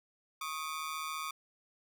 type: ring-modulated tone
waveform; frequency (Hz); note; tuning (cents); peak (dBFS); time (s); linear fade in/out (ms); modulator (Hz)
sawtooth; 1174.7; D6; 0; -30; 0.41-1.31; 5; 77.3
effects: none